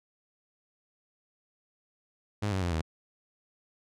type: tone with pitch steps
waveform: sawtooth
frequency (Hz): 103.83 / 95.21 / 87.31 / 80.06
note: G#2 / G2 / F2 / D#2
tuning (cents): 0 / -50 / 0 / +50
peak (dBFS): -24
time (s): 2.42-2.816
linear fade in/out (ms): 10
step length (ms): 99
effects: low-pass 8000 Hz 12 dB/octave